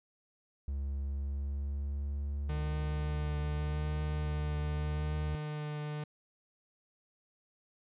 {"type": "tone with pitch glide", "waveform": "triangle", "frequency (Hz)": [69.4, 75.25], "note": ["C#2", "D2"], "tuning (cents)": [3, 43], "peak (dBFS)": -31, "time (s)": [0.68, 5.35], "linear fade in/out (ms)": 0, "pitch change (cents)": 140, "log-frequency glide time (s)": [1.03, 4.76]}
{"type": "tone with vibrato", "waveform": "45% pulse", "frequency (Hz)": 150.7, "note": "D3", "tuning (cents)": 45, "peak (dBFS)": -36, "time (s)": [2.49, 6.04], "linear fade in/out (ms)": 5, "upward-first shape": "triangle", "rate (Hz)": 0.83, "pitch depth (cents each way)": 17}
{"effects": ["resampled to 8000 Hz"]}